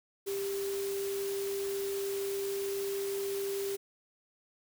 sine tone in noise, 395.3 Hz, G4, 15 cents sharp, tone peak -32 dBFS, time 0.26-3.77 s, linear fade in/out 20 ms, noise white, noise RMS -43 dBFS, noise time 0.26-3.77 s, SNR +8 dB, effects none

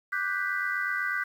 sine chord, G major seventh, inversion second, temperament equal, 1174.7 / 1480 / 1568 / 1975.5 Hz, D6 / F#6 / G6 / B6, 0 / 0 / 0 / 0 cents, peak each -35 / -31 / -31 / -32 dBFS, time 0.12-1.24 s, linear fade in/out 10 ms, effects tanh soft clip ceiling -17 dBFS + 9-bit

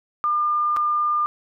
sine tone with dropouts, 1203 Hz, D6, 41 cents sharp, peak -18 dBFS, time 0.24-1.26 s, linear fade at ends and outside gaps 0 ms, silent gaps 0.764-0.769 s, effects none

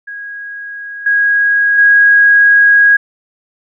sine tone with level steps, 1647 Hz, G#6, 15 cents flat, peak -23 / -8 / -4 dBFS, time 0.07-2.97 s, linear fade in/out 10 ms, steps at 1.06 / 1.78 s, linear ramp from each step 5 ms, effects none

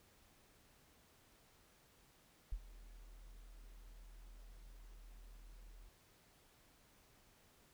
sine tone with ADSR envelope, 40.44 Hz, E1, 32 cents flat, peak -35 dBFS, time 2.52-5.89 s, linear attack 6 ms, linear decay 56 ms, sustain -19 dB, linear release 4 ms, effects pink hiss -69 dBFS RMS until 7.73 s

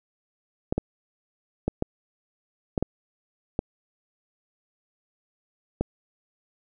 clicks, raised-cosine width 2 ms, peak -10 dBFS, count 8, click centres 0.725 / 0.78 / 1.68 / 1.824 / 2.778 / 2.826 / 3.591 / 5.81 s, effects none

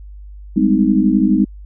sine chord, Ab major seventh, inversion third, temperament equal with one note detuned, 196 / 207.7 / 255.2 / 311.1 Hz, G3 / Ab3 / C4 / Eb4, 0 / 0 / -43 / 0 cents, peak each -16 dBFS, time 0.56-1.45 s, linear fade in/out 10 ms, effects added 50 Hz sine -32 dBFS peak until 1.65 s

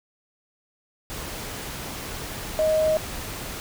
sine tone in noise, 626 Hz, D#5, 10 cents sharp, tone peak -18 dBFS, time 2.59-2.97 s, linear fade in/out 0 ms, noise pink, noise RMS -34 dBFS, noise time 1.1-3.6 s, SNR +13 dB, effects none

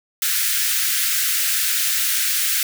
white high-pass noise, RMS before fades -20 dBFS, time 0.22-2.63 s, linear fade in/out 2 ms, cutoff 1400 Hz, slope 48 dB/octave, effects none

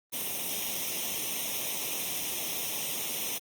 white noise with comb filter, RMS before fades -33 dBFS, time 0.12-3.39 s, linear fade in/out 20 ms, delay 0.33 ms, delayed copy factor +0.75, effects high-pass 150 Hz 12 dB/octave + Opus 32 kbps

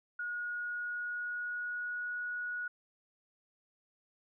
sine tone with pitch glide, 1445 to 1459.3 Hz, F#6 to F#6, -41 to -24 cents, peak -35 dBFS, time 0.19-2.68 s, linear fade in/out 5 ms, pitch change +17 cents, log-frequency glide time 0.53-2.16 s, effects none

